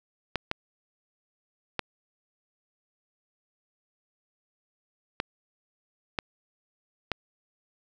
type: clicks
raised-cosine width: 0.3 ms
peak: -11 dBFS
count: 6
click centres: 0.357 / 0.514 / 1.793 / 5.201 / 6.188 / 7.117 s
effects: none